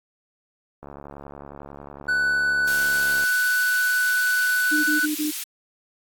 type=click train; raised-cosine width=1 ms; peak=-25 dBFS; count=172; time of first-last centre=0.83-3.238 s; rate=71 Hz
type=tone; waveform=triangle; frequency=1491 Hz; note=F#6; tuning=13 cents sharp; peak=-17 dBFS; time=2.08-5.06 s; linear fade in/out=10 ms
type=high-pass noise; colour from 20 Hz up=white; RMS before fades=-30 dBFS; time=2.67-5.44 s; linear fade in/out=10 ms; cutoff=2400 Hz; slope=12 dB/octave
type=tone bursts; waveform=sine; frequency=302.4 Hz; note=D#4; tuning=49 cents flat; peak=-22 dBFS; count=4; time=4.71-5.314 s; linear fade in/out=20 ms; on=130 ms; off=28 ms
effects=AAC 64 kbps